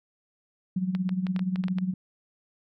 sine tone with tremolo, 185 Hz, F#3, in tune, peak -22 dBFS, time 0.76-1.94 s, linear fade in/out 5 ms, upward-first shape sine, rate 17 Hz, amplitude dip 70%
clicks, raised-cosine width 0.3 ms, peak -22 dBFS, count 9, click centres 0.95 / 1.092 / 1.268 / 1.363 / 1.393 / 1.559 / 1.639 / 1.683 / 1.785 s
effects none

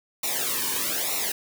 white noise with flanger, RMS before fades -27 dBFS, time 0.23-1.32 s, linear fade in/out 5 ms, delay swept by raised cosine 0.62 to 1.52 ms, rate 1.1 Hz, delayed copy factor -0.95, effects none

